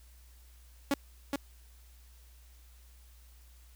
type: tone with echo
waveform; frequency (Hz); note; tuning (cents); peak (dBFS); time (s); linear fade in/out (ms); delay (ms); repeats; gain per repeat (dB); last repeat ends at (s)
sawtooth; 280.7; C#4; +22; -22; 0.91-0.94; 2; 420; 1; -4; 1.36
effects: added 60 Hz sine -54 dBFS peak until 3.75 s + white hiss -64 dBFS RMS until 3.75 s